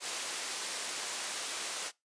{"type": "band-pass noise", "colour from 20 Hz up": "white", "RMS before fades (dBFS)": -38, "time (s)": [0, 1.92], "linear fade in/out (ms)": 50, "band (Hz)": [350, 9100], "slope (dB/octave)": 12, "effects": ["noise-tail reverb RT60 0.2 s tail -22 dB re dry", "resampled to 22050 Hz"]}